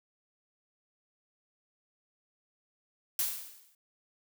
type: noise with exponential decay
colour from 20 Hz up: blue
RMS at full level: -28 dBFS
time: 3.19-3.75 s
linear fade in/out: 2 ms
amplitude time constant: 120 ms
effects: none